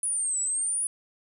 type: exponential two-way sweep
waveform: sine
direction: down then up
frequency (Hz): 9956 to 7800 to 9956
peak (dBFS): -25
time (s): 0.03-0.87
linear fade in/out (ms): 2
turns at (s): 0.4
effects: none